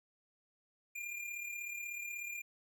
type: tone with amplitude modulation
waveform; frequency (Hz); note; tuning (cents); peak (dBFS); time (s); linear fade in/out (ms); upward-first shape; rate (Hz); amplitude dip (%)
square; 2402; D7; +38; -39; 0.95-2.42; 10; sine; 36.4; 50
effects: none